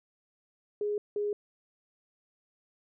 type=tone pair in turn; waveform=sine; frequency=415.3 / 413.6 Hz; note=G#4 / G#4; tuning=0 / -7 cents; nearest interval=unison; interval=7 cents; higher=first; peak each=-28 dBFS; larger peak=neither; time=0.81-0.98 / 1.16-1.33 s; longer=neither; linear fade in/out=2 ms; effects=none